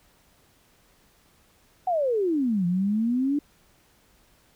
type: exponential two-way sweep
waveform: sine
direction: down then up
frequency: 760 to 171.5 to 296.2 Hz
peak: -21 dBFS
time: 1.87-3.39 s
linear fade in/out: 5 ms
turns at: 2.66 s
effects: pink hiss -61 dBFS RMS until 4.55 s